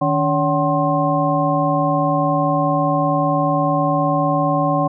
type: tone cluster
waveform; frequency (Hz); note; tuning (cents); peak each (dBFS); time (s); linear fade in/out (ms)
sine; 155.7 / 284.6 / 567 / 755 / 1060; D#3 / C#4 / C#5 / F#5 / C6; +2 / +46 / +39 / +35 / +22; -21; 0.01-4.88; 10
effects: none

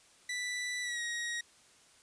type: tone with pitch glide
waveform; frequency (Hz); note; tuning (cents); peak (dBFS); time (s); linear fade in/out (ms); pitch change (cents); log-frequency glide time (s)
sawtooth; 1975.5 to 1889.6; B6 to A#6; 0 to +23; -31; 0.29-1.41; 5; -77; 0.82-1
effects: white hiss -62 dBFS RMS until 2.02 s + resampled to 22050 Hz

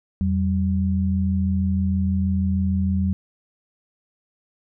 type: tone pair together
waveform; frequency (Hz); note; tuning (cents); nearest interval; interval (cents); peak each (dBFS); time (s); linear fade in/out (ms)
sine; 85.4 / 191.72; F2 / G3; -38 / -38; octave + major second; 1400; -21; 0.21-3.13; 0
effects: none

